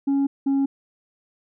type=tone pair in turn; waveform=sine; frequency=277.2 / 274.5 Hz; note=C#4 / C#4; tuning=0 / -17 cents; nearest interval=unison; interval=17 cents; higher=first; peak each=-15 / -15 dBFS; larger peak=neither; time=0.07-0.27 / 0.46-0.66 s; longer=neither; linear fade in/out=10 ms; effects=tanh soft clip ceiling -17 dBFS